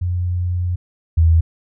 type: tone pair in turn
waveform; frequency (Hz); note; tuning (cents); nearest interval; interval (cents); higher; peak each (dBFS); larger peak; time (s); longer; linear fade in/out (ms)
sine; 89 / 81.81; F2 / E2; +33 / -13; minor second; 146; first; -17 / -9; second; 0.01-0.76 / 1.17-1.41; first; 10
effects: none